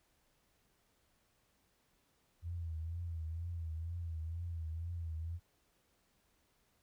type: tone with vibrato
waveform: sine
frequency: 83 Hz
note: E2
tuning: 12 cents sharp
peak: -38 dBFS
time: 2.42-5.4 s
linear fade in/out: 50 ms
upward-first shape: triangle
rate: 2.1 Hz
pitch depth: 86 cents each way
effects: pink hiss -75 dBFS RMS until 6.82 s

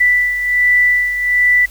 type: beating tone pair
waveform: sine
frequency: 1975.5 / 1976.8 Hz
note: B6 / B6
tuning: 0 / +1 cents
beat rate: 1.3 Hz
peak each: -11 / -18 dBFS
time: 0-1.66 s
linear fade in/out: 10 ms
effects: added 50 Hz sine -36 dBFS peak until 1.7 s + white hiss -41 dBFS RMS until 1.7 s

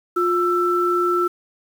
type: tone pair together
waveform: sine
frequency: 354 / 1331.1 Hz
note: F4 / E6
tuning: +23 / +16 cents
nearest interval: octave + major seventh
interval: 2293 cents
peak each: -19 dBFS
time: 0.16-1.28 s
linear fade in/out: 10 ms
effects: 7-bit

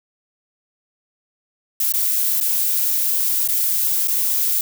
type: noise with dropouts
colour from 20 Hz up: violet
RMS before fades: -19 dBFS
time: 1.8-4.61 s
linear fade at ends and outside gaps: 2 ms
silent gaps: 1.923-1.938 / 2.402-2.41 / 3.476-3.486 / 4.074-4.081 s
effects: none

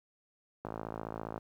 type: click train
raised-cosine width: 1 ms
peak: -24 dBFS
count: 41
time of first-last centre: 0.65-1.379 s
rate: 54.9 Hz
effects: high-pass 80 Hz 12 dB/octave + 11-bit

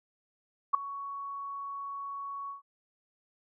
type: tone with ADSR envelope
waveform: sine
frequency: 1116 Hz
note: C#6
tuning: 11 cents sharp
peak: -17 dBFS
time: 0.73-2.62 s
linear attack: 16 ms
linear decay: 4 ms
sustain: -19 dB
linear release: 130 ms
effects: none

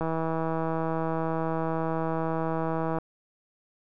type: click train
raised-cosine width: 1 ms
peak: -16 dBFS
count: 483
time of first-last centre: 0.01-2.985 s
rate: 162 Hz
effects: none

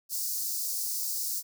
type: high-pass noise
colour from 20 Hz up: white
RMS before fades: -32 dBFS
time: 0.09-1.43 s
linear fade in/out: 50 ms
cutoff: 4600 Hz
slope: 48 dB/octave
effects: none

